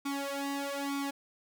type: tone with flanger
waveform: sawtooth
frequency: 279.6 Hz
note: C#4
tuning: 15 cents sharp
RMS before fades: -35 dBFS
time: 0.05-1.11 s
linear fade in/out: 10 ms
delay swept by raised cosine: 0.85 to 2.55 ms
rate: 1.1 Hz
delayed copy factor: +1
effects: none